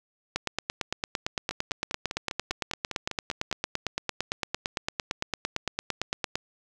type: two click trains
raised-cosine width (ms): 0.2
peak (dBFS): -10 / -15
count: 54 / 11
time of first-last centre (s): 0.36-6.355 / 1.51-3.514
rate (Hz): 8.84 / 4.99
effects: none